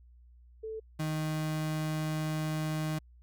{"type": "tone pair in turn", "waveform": ["sine", "35% pulse"], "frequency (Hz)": [440, 155.56], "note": ["A4", "D#3"], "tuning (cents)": [0, 0], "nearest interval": "octave + tritone", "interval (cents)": 1800, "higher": "first", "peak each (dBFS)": [-36, -29], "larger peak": "second", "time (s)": [[0.63, 0.8], [0.99, 2.99]], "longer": "second", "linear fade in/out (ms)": 10, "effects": ["added 60 Hz sine -54 dBFS peak until 3.22 s"]}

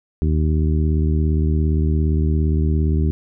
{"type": "harmonic tone", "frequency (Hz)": 77.4, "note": "D#2", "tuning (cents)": -9, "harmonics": [1, 2, 3, 4, 5], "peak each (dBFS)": [-16, -22, -26, -28, -30], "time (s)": [0.22, 3.11], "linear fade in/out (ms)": 0, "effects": []}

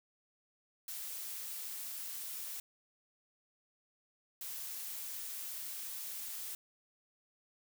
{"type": "noise bursts at uneven times", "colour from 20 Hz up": "blue", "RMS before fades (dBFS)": -43, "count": 2, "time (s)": [[0.88, 2.6], [4.41, 6.55]], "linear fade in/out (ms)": 2, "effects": []}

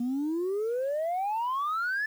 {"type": "exponential sweep", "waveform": "sine", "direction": "up", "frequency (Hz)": [235.3, 1760], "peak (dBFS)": -25, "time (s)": [0, 2.06], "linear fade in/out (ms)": 5, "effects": ["tanh soft clip ceiling -25 dBFS", "9-bit"]}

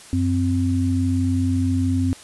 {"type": "tone pair together", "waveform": "sine", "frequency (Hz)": [93.2, 260.7], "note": ["F#2", "C4"], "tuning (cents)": [13, -6], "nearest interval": "octave + tritone", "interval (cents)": 1781, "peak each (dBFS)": -20, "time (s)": [0.13, 2.13], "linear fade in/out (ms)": 0, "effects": ["white hiss -43 dBFS RMS until 2.23 s", "resampled to 24000 Hz"]}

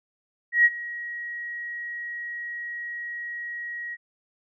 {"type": "tone with ADSR envelope", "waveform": "sine", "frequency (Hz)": 1900, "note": "A#6", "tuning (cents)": 33, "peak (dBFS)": -12, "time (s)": [0.52, 3.97], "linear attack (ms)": 130, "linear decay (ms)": 40, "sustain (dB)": -19, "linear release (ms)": 38, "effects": []}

